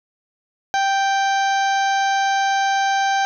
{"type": "harmonic tone", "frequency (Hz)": 784, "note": "G5", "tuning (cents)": 0, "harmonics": [1, 2, 3, 4, 5, 6, 7, 8], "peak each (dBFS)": [-17, -23, -32, -33, -33, -38, -38, -34], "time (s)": [0.74, 3.25], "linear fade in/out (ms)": 0, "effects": []}